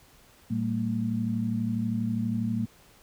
sine tone cluster, 113.1 / 195 / 227.3 Hz, A2 / G3 / A#3, +48 / -9 / -43 cents, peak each -31 / -32 / -28 dBFS, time 0.5-2.66 s, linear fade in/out 10 ms, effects pink hiss -57 dBFS RMS until 3.02 s

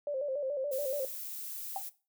sine tone with vibrato, 554.4 Hz, C#5, in tune, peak -31 dBFS, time 0.07-1.05 s, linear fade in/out 2 ms, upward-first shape square, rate 7 Hz, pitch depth 85 cents each way
violet noise, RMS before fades -41 dBFS, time 0.71-1.9 s, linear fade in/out 20 ms
sine tone with exponential decay, 782 Hz, G5, 4 cents flat, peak -29 dBFS, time 1.76-1.84 s, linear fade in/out 2 ms, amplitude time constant 16 ms
effects noise-tail reverb RT60 0.3 s tail -17 dB re dry

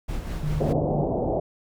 brown noise with tremolo, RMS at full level -28 dBFS, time 0.08-0.73 s, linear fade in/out 10 ms, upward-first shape sine, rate 5 Hz, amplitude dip 40%
sine tone, 150 Hz, D3, 37 cents sharp, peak -25 dBFS, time 0.43-1.04 s, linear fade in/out 0 ms
white low-pass noise, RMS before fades -25 dBFS, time 0.6-1.4 s, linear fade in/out 5 ms, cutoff 740 Hz, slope 48 dB/octave
effects none

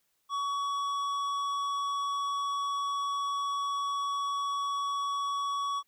triangle tone with tanh clipping, 1127 Hz, C#6, 28 cents sharp, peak -31 dBFS, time 0.29-5.83 s, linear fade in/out 50 ms, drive 15 dB, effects white hiss -75 dBFS RMS until 5.87 s

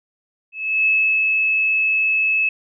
sine tone with ADSR envelope, 2597 Hz, E7, 26 cents flat, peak -13 dBFS, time 0.52-2.49 s, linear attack 340 ms, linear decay 360 ms, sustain -2 dB, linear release 4 ms, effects none

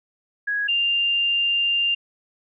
sine tone pair in turn, 1661.2 / 2794 Hz, G#6 / F7, 0 / 0 cents, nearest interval major sixth, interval 900 cents, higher second, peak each -21 / -18 dBFS, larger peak second, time 0.47-0.68 / 0.68-1.95 s, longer second, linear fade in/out 10 ms, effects none

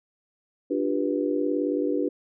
sine chord, G dominant seventh, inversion second, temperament just, 294 / 352.8 / 392 / 490 Hz, D4 / F4 / G4 / B4, +2 / +18 / 0 / -14 cents, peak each -26 / -30 / -29 / -29 dBFS, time 0.7-2.09 s, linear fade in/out 10 ms, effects none

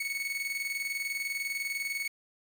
40% pulse tone with tremolo, 2217 Hz, C#7, in tune, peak -29 dBFS, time 0-2.08 s, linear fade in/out 5 ms, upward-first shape square, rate 20 Hz, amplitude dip 50%, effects 10-bit

